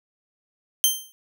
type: tone with exponential decay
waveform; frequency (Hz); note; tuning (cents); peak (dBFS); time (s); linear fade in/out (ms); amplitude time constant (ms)
10% pulse; 3136; G7; 0; -5; 0.84-1.12; 0; 60
effects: none